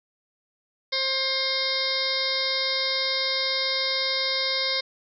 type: harmonic tone with a mistuned harmonic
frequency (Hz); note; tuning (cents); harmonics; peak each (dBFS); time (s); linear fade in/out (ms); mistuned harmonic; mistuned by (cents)
531; C5; +25; 1 / 2 / 3 / 4 / 6 / 7 / 8 / 9 / 10; -32 / -37 / -38 / -30 / -39 / -29 / -32 / -29 / -33; 0.92-4.81; 10; 8; -24
effects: none